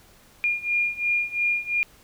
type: beating tone pair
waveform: sine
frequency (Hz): 2415 / 2417.9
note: D7 / D7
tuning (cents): +48 / +50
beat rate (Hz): 2.9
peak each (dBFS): -26 / -24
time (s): 0.44-1.83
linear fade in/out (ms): 0
effects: pink hiss -54 dBFS RMS until 2.03 s

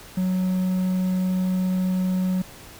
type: tone with quantisation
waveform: triangle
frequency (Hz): 184.9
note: F#3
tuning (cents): -1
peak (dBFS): -18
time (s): 0.17-2.42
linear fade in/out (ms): 5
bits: 8
effects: pink hiss -44 dBFS RMS until 2.79 s

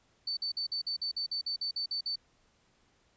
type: tone bursts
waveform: sine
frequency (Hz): 4529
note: C#8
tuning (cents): +36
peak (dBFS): -31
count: 13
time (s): 0.27-2.158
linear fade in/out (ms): 5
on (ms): 100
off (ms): 49
effects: pink hiss -69 dBFS RMS until 3.16 s + resampled to 16000 Hz

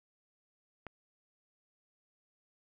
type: click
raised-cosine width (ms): 0.5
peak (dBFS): -28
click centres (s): 0.867
effects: none

